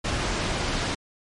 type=noise; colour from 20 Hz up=pink; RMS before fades=-26 dBFS; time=0.04-0.95 s; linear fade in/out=10 ms; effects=low-pass 6000 Hz 12 dB/octave + MP3 48 kbps